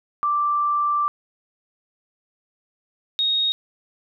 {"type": "tone pair in turn", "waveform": "sine", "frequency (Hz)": [1174.7, 3740], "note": ["D6", "A#7"], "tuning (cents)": [0, 5], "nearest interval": "octave + minor sixth", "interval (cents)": 2005, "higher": "second", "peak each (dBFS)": -18, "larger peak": "neither", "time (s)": [[0.23, 1.08], [3.19, 3.52]], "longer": "first", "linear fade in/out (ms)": 0, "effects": []}